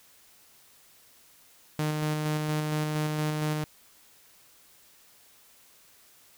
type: tone with tremolo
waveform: sawtooth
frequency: 152.7 Hz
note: D#3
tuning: 32 cents flat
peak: -22 dBFS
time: 1.79-3.64 s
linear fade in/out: 0 ms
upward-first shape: square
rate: 4.3 Hz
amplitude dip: 25%
effects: white hiss -58 dBFS RMS until 6.37 s